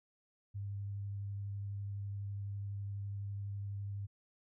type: tone with vibrato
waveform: sine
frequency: 100.3 Hz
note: G2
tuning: 40 cents sharp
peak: -38 dBFS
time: 0.54-4.07 s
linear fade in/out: 20 ms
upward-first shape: sine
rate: 12 Hz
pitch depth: 11 cents each way
effects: none